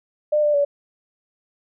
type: tone with pitch steps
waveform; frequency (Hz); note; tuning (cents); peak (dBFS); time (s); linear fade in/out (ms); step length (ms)
sine; 601 / 593 / 572; D5 / D5 / D5; +40 / +17 / -46; -15; 0.32-0.65; 10; 110
effects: none